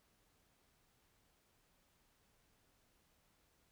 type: silence
effects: pink hiss -75 dBFS RMS until 3.71 s